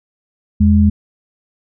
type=tone pair together; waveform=sine; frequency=82.41 / 207.7 Hz; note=E2 / G#3; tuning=0 / 0 cents; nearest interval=octave + major third; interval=1600 cents; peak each=-10 dBFS; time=0.6-0.9 s; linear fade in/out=10 ms; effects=none